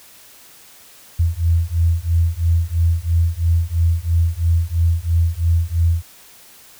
sine beating tone pair, 82.41 / 85.41 Hz, E2 / F2, 0 / -38 cents, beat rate 3 Hz, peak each -17 dBFS, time 1.19-6.03 s, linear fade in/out 10 ms, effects white hiss -45 dBFS RMS until 6.79 s

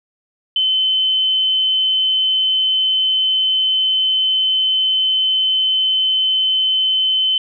sine tone, 3058 Hz, G7, 44 cents flat, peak -13 dBFS, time 0.56-7.38 s, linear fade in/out 2 ms, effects none

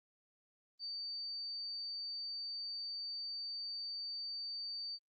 sine tone, 4601 Hz, D8, 36 cents flat, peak -40 dBFS, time 0.79-4.99 s, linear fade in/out 50 ms, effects Opus 24 kbps

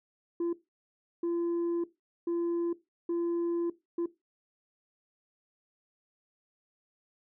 sine tone bursts at uneven times, 341.5 Hz, F4, 39 cents flat, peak -25 dBFS, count 5, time 0.4-0.53 / 1.23-1.84 / 2.27-2.73 / 3.09-3.7 / 3.98-4.06 s, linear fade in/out 5 ms, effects noise-tail reverb RT60 0.2 s tail -17 dB re dry + tanh soft clip ceiling -27 dBFS

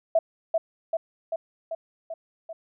sine tone with echo, 656 Hz, E5, 9 cents flat, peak -16 dBFS, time 0.15-0.19 s, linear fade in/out 5 ms, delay 390 ms, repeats 6, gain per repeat -3 dB, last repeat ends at 2.53 s, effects none

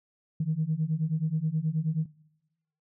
sine beating tone pair, 152.9 / 162.3 Hz, D#3 / E3, -30 / -27 cents, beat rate 9.4 Hz, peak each -28 / -28 dBFS, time 0.4-2.06 s, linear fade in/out 5 ms, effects noise-tail reverb RT60 0.9 s tail -21 dB re dry + tanh soft clip ceiling -18 dBFS

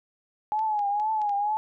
sine tone with vibrato, 840 Hz, G#5, 19 cents sharp, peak -23 dBFS, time 0.52-1.57 s, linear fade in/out 0 ms, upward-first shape triangle, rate 2.1 Hz, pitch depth 89 cents each way
clicks, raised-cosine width 0.2 ms, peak -30 dBFS, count 5, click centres 0.592 / 0.792 / 0.999 / 1.217 / 1.294 s
effects none

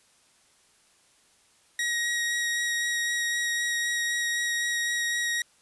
sawtooth tone with vibrato, 1893 Hz, A#6, 26 cents sharp, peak -22 dBFS, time 1.79-5.42 s, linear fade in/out 2 ms, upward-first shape sine, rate 3.9 Hz, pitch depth 9 cents each way, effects white hiss -62 dBFS RMS until 5.61 s + resampled to 24000 Hz

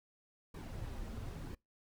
brown noise with flanger, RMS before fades -44 dBFS, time 0.54-1.55 s, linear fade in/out 5 ms, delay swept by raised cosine 1.4 to 7.1 ms, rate 0.99 Hz, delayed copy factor -0.55, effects noise-tail reverb RT60 0.2 s tail -25 dB re dry

